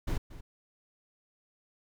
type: noise with echo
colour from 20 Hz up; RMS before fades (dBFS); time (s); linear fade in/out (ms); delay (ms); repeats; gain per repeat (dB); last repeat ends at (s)
brown; -30; 0.07-0.18; 10; 230; 1; -15; 0.41
effects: none